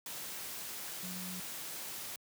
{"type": "tone in noise", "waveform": "sine", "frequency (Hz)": 182.9, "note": "F#3", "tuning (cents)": -20, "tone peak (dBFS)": -43, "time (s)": [1.03, 1.4], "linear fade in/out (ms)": 2, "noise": "white", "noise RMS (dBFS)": -43, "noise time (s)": [0.06, 2.16], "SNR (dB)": -3, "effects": ["high-pass 100 Hz 12 dB/octave"]}